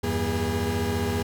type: tone cluster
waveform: 35% pulse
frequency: 83.4 / 98.4 / 241.3 / 409 Hz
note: E2 / G2 / B3 / G#4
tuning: +21 / +7 / -40 / -26 cents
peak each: -28 dBFS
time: 0.03-1.23 s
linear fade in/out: 10 ms
effects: none